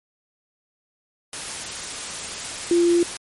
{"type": "tone in noise", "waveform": "sine", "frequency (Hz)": 344.2, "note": "F4", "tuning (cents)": -25, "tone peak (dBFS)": -14, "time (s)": [2.71, 3.03], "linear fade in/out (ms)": 2, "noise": "white", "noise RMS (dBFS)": -31, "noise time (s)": [1.33, 3.17], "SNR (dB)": 14, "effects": ["MP3 48 kbps"]}